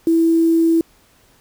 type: tone with quantisation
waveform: sine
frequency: 329.6 Hz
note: E4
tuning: in tune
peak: -11 dBFS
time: 0.07-0.81 s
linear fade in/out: 2 ms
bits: 6
effects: pink hiss -54 dBFS RMS until 1.4 s